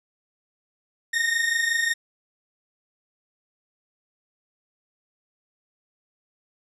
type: tone pair together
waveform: 40% pulse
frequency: 1829 / 1854.5 Hz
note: A#6 / A#6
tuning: -33 / -9 cents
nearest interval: unison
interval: 24 cents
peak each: -25 / -22 dBFS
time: 1.13-1.94 s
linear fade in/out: 10 ms
effects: resampled to 24000 Hz + 9-bit